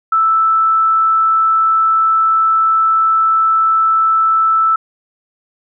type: tone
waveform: sine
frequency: 1318.5 Hz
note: E6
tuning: in tune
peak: -9 dBFS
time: 0.12-4.76 s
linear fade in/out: 5 ms
effects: none